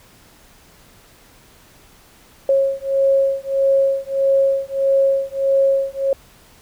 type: beating tone pair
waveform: sine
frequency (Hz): 544 / 545.6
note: C#5 / C#5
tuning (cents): -33 / -28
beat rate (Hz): 1.6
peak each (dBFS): -17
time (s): 2.49-6.13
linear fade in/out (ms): 2
effects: pink hiss -49 dBFS RMS until 6.61 s